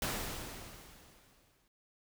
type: noise with exponential decay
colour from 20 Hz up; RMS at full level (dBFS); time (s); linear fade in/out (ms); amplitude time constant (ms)
pink; -34; 0.02-1.68; 2; 360
effects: none